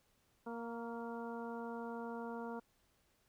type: harmonic tone with a mistuned harmonic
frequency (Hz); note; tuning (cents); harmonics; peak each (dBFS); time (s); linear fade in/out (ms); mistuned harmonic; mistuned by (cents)
233.1; A#3; 0; 1 / 2 / 3 / 4 / 5 / 6; -45 / -46 / -51 / -49 / -56 / -54; 0.46-2.6; 10; 5; -29
effects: pink hiss -75 dBFS RMS until 3.28 s